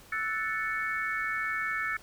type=chord; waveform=sine; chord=F# minor seventh; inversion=third; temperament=equal; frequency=1318.5 / 1480 / 1760 / 2217 Hz; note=E6 / F#6 / A6 / C#7; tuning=0 / 0 / 0 / 0 cents; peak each=-35 / -38 / -32 / -35 dBFS; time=0.12-1.97 s; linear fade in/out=5 ms; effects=pink hiss -54 dBFS RMS until 2.02 s